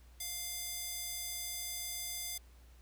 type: tone with high-pass filter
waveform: square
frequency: 698.5 Hz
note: F5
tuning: in tune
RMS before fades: -41 dBFS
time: 0.2-2.38 s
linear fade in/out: 5 ms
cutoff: 5100 Hz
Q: 0.57
effects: added 60 Hz sine -56 dBFS peak until 2.81 s + pink hiss -67 dBFS RMS until 2.81 s